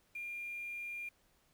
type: tone with quantisation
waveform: sine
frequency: 2400 Hz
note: D7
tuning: 37 cents sharp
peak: -40 dBFS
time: 0.15-1.09 s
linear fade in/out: 5 ms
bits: 10
effects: pink hiss -72 dBFS RMS until 1.53 s